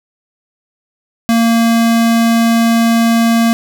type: tone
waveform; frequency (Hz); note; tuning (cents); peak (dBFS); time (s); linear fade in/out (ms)
square; 230; A#3; -23; -9; 1.29-3.53; 0
effects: none